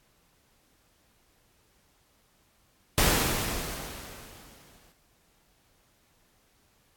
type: noise with exponential decay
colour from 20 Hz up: pink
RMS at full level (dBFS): -21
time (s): 2.98-4.92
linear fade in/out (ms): 0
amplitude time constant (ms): 420
effects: pink hiss -66 dBFS RMS until 6.96 s + AAC 64 kbps